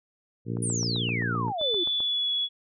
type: harmonic tone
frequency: 58.1 Hz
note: A#1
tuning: 5 cents flat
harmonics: 2 / 3 / 4 / 5 / 6 / 7 / 8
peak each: -30 / -34 / -36 / -38 / -40 / -41 / -42 dBFS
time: 0.45-1.53 s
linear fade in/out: 50 ms
type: click train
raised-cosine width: 1 ms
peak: -27 dBFS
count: 12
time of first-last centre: 0.57-2.004 s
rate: 7.67 Hz
type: exponential sweep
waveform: sine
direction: down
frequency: 9956 to 325.9 Hz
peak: -28 dBFS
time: 0.62-1.84 s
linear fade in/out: 10 ms
type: tone with pitch glide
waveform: sine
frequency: 3494 to 3383 Hz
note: A7 to G#7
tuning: -13 to +31 cents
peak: -24 dBFS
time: 1.58-2.49 s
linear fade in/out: 50 ms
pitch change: -56 cents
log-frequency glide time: 1.74-2.31 s
effects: none